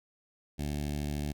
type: tone with notch filter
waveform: 15% pulse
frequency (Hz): 73.4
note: D2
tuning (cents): 0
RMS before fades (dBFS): -34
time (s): 0.58-1.33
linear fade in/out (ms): 20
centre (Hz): 1200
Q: 0.79
effects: none